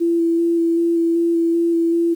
sine tone with vibrato, 335.9 Hz, E4, 33 cents sharp, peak -14 dBFS, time 0-2.15 s, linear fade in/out 20 ms, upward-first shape square, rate 2.6 Hz, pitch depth 11 cents each way, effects 8-bit

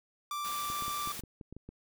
45% pulse tone, 1174.7 Hz, D6, in tune, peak -34 dBFS, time 0.31-1.12 s, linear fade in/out 2 ms
white noise, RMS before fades -42 dBFS, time 0.44-1.21 s, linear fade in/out 10 ms
clicks, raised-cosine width 3 ms, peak -32 dBFS, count 10, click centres 0.701 / 0.823 / 0.881 / 1.074 / 1.194 / 1.237 / 1.412 / 1.526 / 1.566 / 1.69 s
effects none

